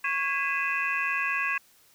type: tone cluster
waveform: sine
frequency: 1102 / 1646 / 2011 / 2497 / 2661 Hz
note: C#6 / G#6 / B6 / D#7 / E7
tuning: -11 / -16 / +31 / +6 / +16 cents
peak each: -32 / -29 / -34 / -31 / -32 dBFS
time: 0.04-1.58 s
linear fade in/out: 5 ms
effects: tanh soft clip ceiling -15 dBFS + white hiss -60 dBFS RMS until 1.94 s